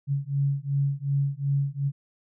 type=beating tone pair; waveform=sine; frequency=138.59 / 141.29 Hz; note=C#3 / C#3; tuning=0 / +33 cents; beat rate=2.7 Hz; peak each=-26 dBFS; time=0.07-1.92 s; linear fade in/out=50 ms; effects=none